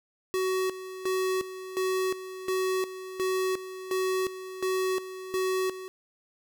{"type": "tone with tremolo", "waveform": "square", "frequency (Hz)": 374.7, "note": "F#4", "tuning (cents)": 22, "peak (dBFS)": -26, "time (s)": [0.34, 5.88], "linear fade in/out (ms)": 0, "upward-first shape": "square", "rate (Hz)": 1.4, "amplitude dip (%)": 75, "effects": []}